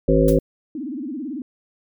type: harmonic tone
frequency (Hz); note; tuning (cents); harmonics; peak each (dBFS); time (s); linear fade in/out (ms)
53.9; A1; -35; 1 / 3 / 5 / 7 / 9 / 10; -20 / -20 / -20 / -20 / -20 / -20; 0.08-0.39; 5
type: noise with exponential decay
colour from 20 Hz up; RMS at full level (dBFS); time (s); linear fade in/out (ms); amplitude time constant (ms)
blue; -26; 0.28-0.4; 2; 26
type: tone with vibrato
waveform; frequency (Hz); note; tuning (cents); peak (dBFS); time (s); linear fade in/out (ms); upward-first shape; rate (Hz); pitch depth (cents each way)
sine; 277.2; C#4; 0; -26; 0.75-1.42; 2; sine; 18; 250
effects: none